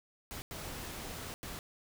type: noise bursts at uneven times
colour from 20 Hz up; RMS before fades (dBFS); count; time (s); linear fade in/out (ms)
pink; -43; 3; 0.31-0.42 / 0.51-1.34 / 1.43-1.59; 0
effects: none